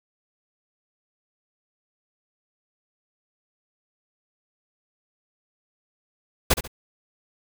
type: noise with echo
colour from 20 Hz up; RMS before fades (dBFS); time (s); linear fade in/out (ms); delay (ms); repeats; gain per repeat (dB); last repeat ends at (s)
pink; -17; 6.5-6.54; 10; 69; 2; -10; 6.678
effects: none